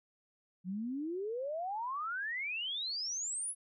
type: exponential sweep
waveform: sine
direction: up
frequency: 174.61 to 10750 Hz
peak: -35 dBFS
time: 0.64-3.55 s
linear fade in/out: 50 ms
effects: none